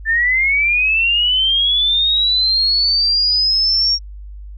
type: linear sweep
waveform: sine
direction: up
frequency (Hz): 1760 to 5588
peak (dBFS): -12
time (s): 0.05-3.99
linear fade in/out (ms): 50
effects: added 50 Hz sine -30 dBFS peak until 4.57 s